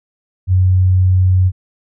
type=tone; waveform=sine; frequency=92.5 Hz; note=F#2; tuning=in tune; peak=-8 dBFS; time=0.47-1.52 s; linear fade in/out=50 ms; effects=none